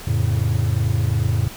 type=chord; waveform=triangle; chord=F augmented; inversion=none; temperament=equal; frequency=87.31 / 110 / 138.59 Hz; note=F2 / A2 / C#3; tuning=0 / 0 / 0 cents; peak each=-20 / -17 / -22 dBFS; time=0.07-1.48 s; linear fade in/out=5 ms; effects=pink hiss -37 dBFS RMS until 1.56 s